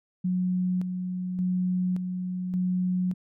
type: tone with tremolo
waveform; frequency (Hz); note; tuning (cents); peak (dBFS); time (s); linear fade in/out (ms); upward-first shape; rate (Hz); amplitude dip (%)
sine; 182.3; F#3; -25; -23; 0.24-3.14; 10; square; 0.87; 45
effects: none